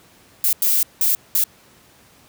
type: noise bursts at uneven times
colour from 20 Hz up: violet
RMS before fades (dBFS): -17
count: 4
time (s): 0.44-0.53 / 0.62-0.83 / 1.01-1.15 / 1.35-1.44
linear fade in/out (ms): 2
effects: pink hiss -51 dBFS RMS until 2.28 s + high-pass 80 Hz 12 dB/octave